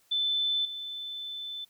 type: tone with level steps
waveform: sine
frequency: 3521 Hz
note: A7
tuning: in tune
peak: -25 / -35 dBFS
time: 0.11-1.65 s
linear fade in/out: 10 ms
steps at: 0.65 s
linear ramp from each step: 2 ms
effects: white hiss -66 dBFS RMS until 1.69 s